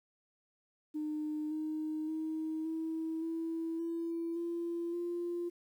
sine tone with pitch steps, 304.6 / 310.3 / 316.1 / 322 / 328 / 334.1 / 340.3 / 346.7 Hz, D#4 / D#4 / D#4 / E4 / E4 / E4 / F4 / F4, -37 / -5 / +27 / -41 / -9 / +23 / -45 / -13 cents, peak -33 dBFS, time 0.94-5.5 s, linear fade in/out 20 ms, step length 570 ms, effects tanh soft clip ceiling -30 dBFS + 11-bit

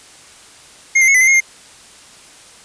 square tone with pitch steps, 2133 / 2083 / 2187 / 2014 / 2079 / 2150 / 2114 Hz, C7 / C7 / C#7 / B6 / C7 / C7 / C7, +33 / -8 / -24 / +33 / -12 / +47 / +17 cents, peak -9 dBFS, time 0.95-1.405 s, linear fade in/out 10 ms, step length 65 ms, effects white hiss -42 dBFS RMS until 2.64 s + resampled to 22050 Hz

